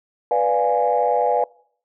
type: chord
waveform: sine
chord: B diminished seventh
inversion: none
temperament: equal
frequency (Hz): 493.9 / 587.3 / 698.5 / 830.6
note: B4 / D5 / F5 / Ab5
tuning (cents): 0 / 0 / 0 / 0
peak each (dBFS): -20 / -22 / -21 / -20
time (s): 0.31-1.44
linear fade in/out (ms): 2
effects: noise-tail reverb RT60 0.6 s tail -25 dB re dry + tanh soft clip ceiling -7 dBFS